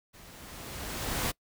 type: noise with level ramp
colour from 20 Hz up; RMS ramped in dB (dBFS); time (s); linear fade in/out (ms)
pink; -53 to -29; 0.13-1.32; 20
effects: noise-tail reverb RT60 0.1 s tail -24 dB re dry